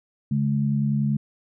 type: tone pair together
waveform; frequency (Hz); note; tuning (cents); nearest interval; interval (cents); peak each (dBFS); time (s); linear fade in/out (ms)
sine; 141.43 / 211.9; C#3 / G#3; +35 / +35; perfect fifth; 700; -22 / -23; 0.31-1.17; 5
effects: none